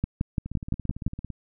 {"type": "two click trains", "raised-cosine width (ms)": 5, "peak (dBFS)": [-12, -22], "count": [7, 16], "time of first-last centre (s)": [[0.04, 1.066], [0.46, 1.303]], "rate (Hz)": [5.85, 17.8], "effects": []}